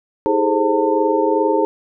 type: tone cluster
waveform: sine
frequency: 318.6 / 405.9 / 428.4 / 525 / 899 Hz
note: D#4 / G#4 / A4 / C5 / A5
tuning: +41 / -40 / -46 / +6 / +37 cents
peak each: -20 dBFS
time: 0.26-1.65 s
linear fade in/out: 0 ms
effects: none